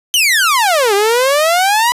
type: exponential two-way sweep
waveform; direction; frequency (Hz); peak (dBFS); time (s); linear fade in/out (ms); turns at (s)
sawtooth; down then up; 3136 to 392 to 996; -6; 0.14-1.92; 0; 0.94
effects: resampled to 32000 Hz + 8-bit